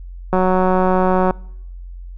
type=click train; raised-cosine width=1 ms; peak=-3 dBFS; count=182; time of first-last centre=0.33-1.308 s; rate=185 Hz; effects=noise-tail reverb RT60 0.8 s tail -25 dB re dry + added 44 Hz sine -30 dBFS peak until 2.17 s